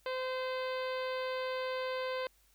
harmonic tone, 515 Hz, C5, 28 cents flat, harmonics 1 / 2 / 3 / 4 / 5 / 6 / 7 / 8 / 9, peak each -35 / -41 / -45 / -47 / -49 / -51 / -52 / -53 / -54 dBFS, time 0.06-2.27 s, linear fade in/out 2 ms, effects added 50 Hz sine -69 dBFS peak until 2.54 s + white hiss -69 dBFS RMS until 2.54 s

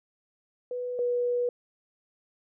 sine tone pair in turn, 493.9 / 487.1 Hz, B4 / B4, 0 / -24 cents, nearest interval unison, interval 24 cents, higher first, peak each -30 / -24 dBFS, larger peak second, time 0.71-0.99 / 0.99-1.49 s, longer second, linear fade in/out 2 ms, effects none

